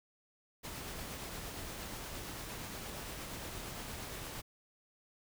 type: noise with tremolo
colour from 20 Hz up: pink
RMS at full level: -43 dBFS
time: 0.63-4.42 s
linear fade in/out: 20 ms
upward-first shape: triangle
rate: 8.6 Hz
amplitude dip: 25%
effects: none